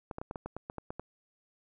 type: clicks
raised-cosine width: 1 ms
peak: -24 dBFS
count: 11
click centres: 0.112 / 0.184 / 0.215 / 0.311 / 0.358 / 0.46 / 0.566 / 0.699 / 0.783 / 0.905 / 0.996 s
effects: none